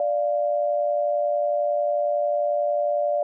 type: tone pair together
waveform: sine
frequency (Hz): 587.3 / 698.4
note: D5 / F5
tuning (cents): 0 / 0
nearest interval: minor third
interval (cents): 300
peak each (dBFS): -21 / -26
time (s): 0-3.23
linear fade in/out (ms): 2
effects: none